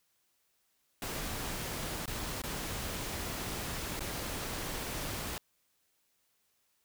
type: noise with dropouts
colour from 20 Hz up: pink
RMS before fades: -38 dBFS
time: 1.02-5.38 s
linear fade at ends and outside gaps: 1 ms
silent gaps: 2.058-2.077 / 2.418-2.437 / 3.994-4.006 s
effects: white hiss -75 dBFS RMS until 6.84 s